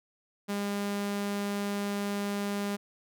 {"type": "tone", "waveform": "sawtooth", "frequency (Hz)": 202.4, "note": "G#3", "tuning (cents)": -44, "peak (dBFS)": -26, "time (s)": [0.48, 2.77], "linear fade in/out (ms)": 20, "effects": []}